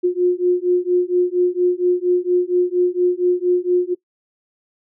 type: beating tone pair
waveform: sine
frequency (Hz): 355.9 / 360.2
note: F4 / F#4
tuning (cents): +33 / -46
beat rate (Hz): 4.3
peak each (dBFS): -17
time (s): 0.03-3.95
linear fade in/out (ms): 20
effects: noise-tail reverb RT60 0.1 s tail -21 dB re dry